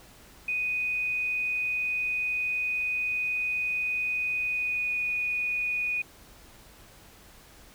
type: tone with pitch glide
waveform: sine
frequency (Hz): 2489 to 2470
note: D#7 to D#7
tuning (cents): 0 to -13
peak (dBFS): -26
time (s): 0.48-6.02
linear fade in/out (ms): 5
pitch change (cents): -13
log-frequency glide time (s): 4.41-5
effects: added 50 Hz sine -61 dBFS peak until 7.74 s + pink hiss -53 dBFS RMS until 7.74 s